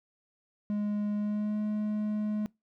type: tone with pitch glide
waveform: triangle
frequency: 207.7 to 211.5 Hz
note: G#3 to G#3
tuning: 0 to +32 cents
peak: -26 dBFS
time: 0.7-2.46 s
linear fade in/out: 0 ms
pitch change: +32 cents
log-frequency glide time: 1.16-1.59 s
effects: noise-tail reverb RT60 0.2 s tail -23 dB re dry